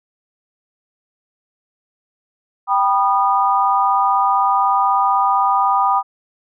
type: chord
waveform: sine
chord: G augmented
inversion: none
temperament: just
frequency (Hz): 784 / 980 / 1225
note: G5 / B5 / D#6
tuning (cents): 0 / -14 / -27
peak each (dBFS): -17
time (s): 2.67-6.03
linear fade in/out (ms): 50
effects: none